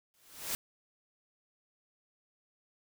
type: noise with exponential growth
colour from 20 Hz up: white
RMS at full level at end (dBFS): -32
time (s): 0.14-0.55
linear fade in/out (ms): 0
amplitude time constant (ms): 87
effects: none